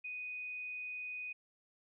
sine tone, 2489 Hz, D#7, in tune, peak -40 dBFS, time 0.04-1.33 s, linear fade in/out 10 ms, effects none

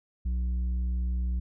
triangle tone with tanh clipping, 61.3 Hz, B1, 12 cents flat, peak -27 dBFS, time 0.25-1.4 s, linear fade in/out 10 ms, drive 10 dB, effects none

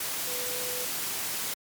sine tone in noise, 496.6 Hz, B4, 9 cents sharp, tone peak -38 dBFS, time 0.27-0.85 s, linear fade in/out 5 ms, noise white, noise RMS -32 dBFS, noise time 0-1.54 s, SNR -9 dB, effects high-pass 100 Hz 12 dB/octave + MP3 96 kbps

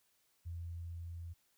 sine tone with level ramp, 84.9 Hz, F2, 48 cents flat, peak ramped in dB -40 to -43 dBFS, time 0.45-1.34 s, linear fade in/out 20 ms, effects white hiss -75 dBFS RMS until 1.57 s

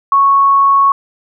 sine tone, 1106 Hz, C#6, 4 cents flat, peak -6 dBFS, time 0.12-0.92 s, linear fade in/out 2 ms, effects none

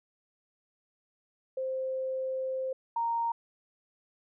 sine tone pair in turn, 523.3 / 928.7 Hz, C5 / A#5, 0 / -7 cents, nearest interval minor seventh, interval 993 cents, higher second, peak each -30 / -27 dBFS, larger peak second, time 1.57-2.73 / 2.96-3.32 s, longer first, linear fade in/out 5 ms, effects none

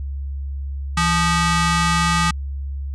sawtooth ring-modulated tone, 697 Hz, F5, 4 cents flat, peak -9 dBFS, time 0.97-2.31 s, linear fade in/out 5 ms, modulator 531 Hz, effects added 69 Hz sine -24 dBFS peak until 2.94 s + resampled to 22050 Hz

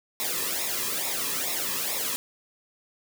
white noise with flanger, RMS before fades -29 dBFS, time 0.2-2.16 s, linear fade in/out 0 ms, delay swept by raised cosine 0.65 to 1.4 ms, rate 2.3 Hz, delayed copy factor -0.75, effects none

